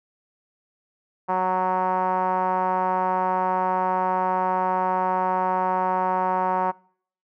5% pulse tone with low-pass filter, 185 Hz, F#3, in tune, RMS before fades -23 dBFS, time 1.28-6.72 s, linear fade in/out 20 ms, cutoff 920 Hz, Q 3.3, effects noise-tail reverb RT60 0.6 s tail -25 dB re dry

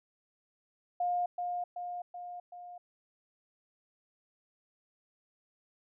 sine tone with echo, 710 Hz, F5, 28 cents sharp, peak -28 dBFS, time 1-1.26 s, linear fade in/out 5 ms, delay 380 ms, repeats 4, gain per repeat -4 dB, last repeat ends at 2.78 s, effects none

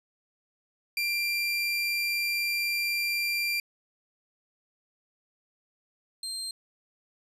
30% pulse tone pair in turn, 2372 / 4174 Hz, D7 / C8, +17 / -5 cents, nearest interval minor seventh, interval 978 cents, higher second, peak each -24 / -30 dBFS, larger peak first, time 0.97-3.6 / 6.23-6.51 s, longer first, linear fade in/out 2 ms, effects resampled to 32000 Hz

